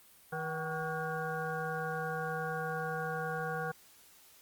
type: harmonic tone with a mistuned harmonic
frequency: 160.3 Hz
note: E3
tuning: 48 cents flat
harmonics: 1 / 3 / 5 / 7 / 9 / 10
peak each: -40 / -39 / -40 / -44 / -40 / -45 dBFS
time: 0.32-3.72 s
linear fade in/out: 10 ms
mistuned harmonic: 5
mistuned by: -83 cents
effects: white hiss -60 dBFS RMS until 4.41 s + Opus 32 kbps